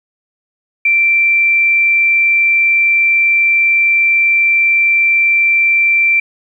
sine tone, 2349 Hz, D7, in tune, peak -8 dBFS, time 0.85-6.2 s, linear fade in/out 5 ms, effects 8-bit

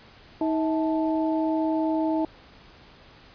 sine tone cluster, 316.8 / 644 / 877 Hz, D#4 / E5 / A5, +31 / -41 / -6 cents, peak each -23 / -29 / -31 dBFS, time 0.41-2.25 s, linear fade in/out 2 ms, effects pink hiss -51 dBFS RMS until 3.34 s + resampled to 11025 Hz

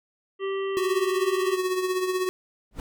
harmonic tone, 389.5 Hz, G4, 11 cents flat, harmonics 1 / 3 / 5 / 7 / 8, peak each -26 / -36 / -40 / -43 / -44 dBFS, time 0.39-1.58 s, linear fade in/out 50 ms
square tone with tremolo, 370 Hz, F#4, in tune, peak -22 dBFS, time 0.77-2.29 s, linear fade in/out 0 ms, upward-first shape triangle, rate 16 Hz, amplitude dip 60%
brown noise with exponential growth, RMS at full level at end -28 dBFS, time 2.71-2.8 s, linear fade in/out 1 ms, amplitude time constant 19 ms
effects none

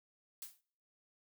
blue noise with exponential decay, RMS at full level -42 dBFS, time 0.42-0.61 s, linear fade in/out 2 ms, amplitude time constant 41 ms, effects noise-tail reverb RT60 0.6 s tail -26 dB re dry

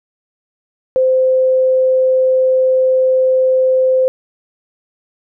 sine tone, 518 Hz, C5, 17 cents flat, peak -9 dBFS, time 0.96-4.08 s, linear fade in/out 0 ms, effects none

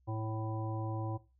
harmonic tone, 110 Hz, A2, in tune, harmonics 1 / 3 / 5 / 7 / 9, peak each -35 / -42 / -46 / -45 / -47 dBFS, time 0.07-1.18 s, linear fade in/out 20 ms, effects noise-tail reverb RT60 0.3 s tail -18 dB re dry + added 64 Hz sine -66 dBFS peak until 1.39 s

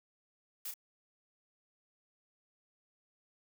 blue noise with echo, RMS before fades -41 dBFS, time 0.65-0.71 s, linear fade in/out 5 ms, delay 31 ms, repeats 1, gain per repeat -6 dB, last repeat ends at 0.741 s, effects none

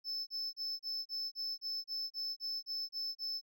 triangle tone bursts, 5260 Hz, E8, 5 cents flat, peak -35 dBFS, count 13, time 0.04-3.414 s, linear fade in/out 50 ms, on 230 ms, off 32 ms, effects none

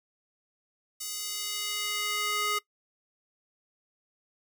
square tone with high-pass filter sweep, 416.9 Hz, G#4, 7 cents sharp, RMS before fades -32 dBFS, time 1-2.59 s, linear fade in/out 10 ms, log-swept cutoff 6200 to 1100 Hz, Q 0.96, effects noise-tail reverb RT60 0.1 s tail -20 dB re dry

